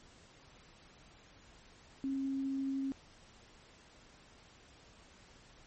sine tone, 270.6 Hz, C#4, 42 cents flat, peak -33 dBFS, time 2.04-2.92 s, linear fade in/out 0 ms, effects pink hiss -60 dBFS RMS until 5.66 s + MP3 32 kbps

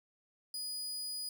sawtooth tone, 4950 Hz, D#8, 10 cents flat, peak -35 dBFS, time 0.54-1.29 s, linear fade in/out 2 ms, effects none

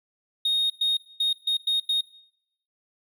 triangle tone bursts at uneven times, 3717 Hz, A#7, 6 cents flat, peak -18 dBFS, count 6, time 0.45-0.7 / 0.81-0.97 / 1.2-1.33 / 1.47-1.57 / 1.67-1.8 / 1.89-2.01 s, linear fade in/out 5 ms, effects noise-tail reverb RT60 0.8 s tail -22 dB re dry + tanh soft clip ceiling -15 dBFS

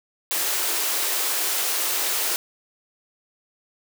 white high-pass noise, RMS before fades -24 dBFS, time 0.31-2.36 s, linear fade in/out 0 ms, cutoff 310 Hz, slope 48 dB/octave, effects none

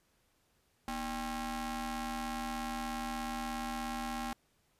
sawtooth ring-modulated tone, 277.2 Hz, C#4, in tune, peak -29 dBFS, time 0.88-4.33 s, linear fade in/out 0 ms, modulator 516 Hz, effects pink hiss -73 dBFS RMS until 4.79 s + resampled to 32000 Hz

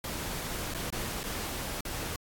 pink noise with dropouts, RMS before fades -36 dBFS, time 0.04-2.16 s, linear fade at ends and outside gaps 2 ms, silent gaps 0.739-0.746 / 0.903-0.925 / 1.233-1.238 / 1.808-1.851 s, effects AAC 64 kbps

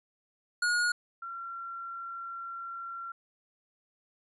square / sine tone pair in turn, 1441 / 1366.9 Hz, F#6 / F6, -46 / -38 cents, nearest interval minor second, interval 92 cents, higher first, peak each -26 / -37 dBFS, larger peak first, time 0.62-0.92 / 1.22-3.12 s, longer second, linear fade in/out 5 ms, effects resampled to 24000 Hz

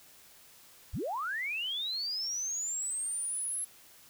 sine linear sweep, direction up, 32.16 to 11110 Hz, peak -32 dBFS, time 0.93-3.65 s, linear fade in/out 10 ms, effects white hiss -57 dBFS RMS until 4.09 s

